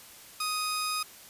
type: tone pair together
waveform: sawtooth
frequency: 1250 / 2500 Hz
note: D#6 / D#7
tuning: +8 / +8 cents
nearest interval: octave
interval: 1200 cents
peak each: -27 dBFS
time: 0.4-1.03 s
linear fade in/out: 5 ms
effects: white hiss -50 dBFS RMS until 1.29 s + resampled to 32000 Hz